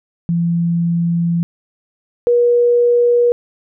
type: tone pair in turn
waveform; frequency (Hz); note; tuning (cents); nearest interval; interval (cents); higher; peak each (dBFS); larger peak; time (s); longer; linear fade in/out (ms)
sine; 169.9 / 480.5; F3 / B4; -47 / -48; octave + tritone; 1799; second; -13 / -9; second; 0.29-1.43 / 2.27-3.32; first; 0
effects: none